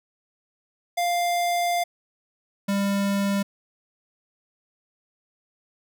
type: tone pair in turn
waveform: square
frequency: 698.5 / 199.15 Hz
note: F5 / G3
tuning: 0 / +28 cents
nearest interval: octave + minor seventh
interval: 2172 cents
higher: first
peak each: -22 / -22 dBFS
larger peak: neither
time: 0.97-1.84 / 2.68-3.43 s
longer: first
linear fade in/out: 10 ms
effects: none